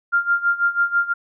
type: tone with tremolo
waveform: sine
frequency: 1396.9 Hz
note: F6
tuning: in tune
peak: -13 dBFS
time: 0.12-1.14 s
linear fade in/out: 20 ms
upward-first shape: sine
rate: 6.1 Hz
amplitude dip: 85%
effects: none